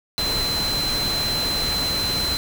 sine tone in noise, 4070 Hz, C8, 49 cents flat, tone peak -22 dBFS, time 0.18-2.37 s, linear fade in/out 0 ms, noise pink, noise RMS -27 dBFS, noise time 0.18-2.37 s, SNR +2 dB, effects none

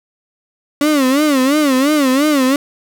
35% pulse tone with vibrato, 280.3 Hz, C#4, 19 cents sharp, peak -9 dBFS, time 0.81-2.56 s, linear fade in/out 2 ms, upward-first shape sine, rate 2.9 Hz, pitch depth 160 cents each way, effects none

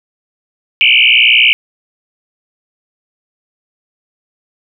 sine tone with frequency modulation, 2648 Hz, E7, 7 cents sharp, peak -5 dBFS, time 0.81-1.53 s, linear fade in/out 0 ms, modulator 60.6 Hz, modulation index 6.6, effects none

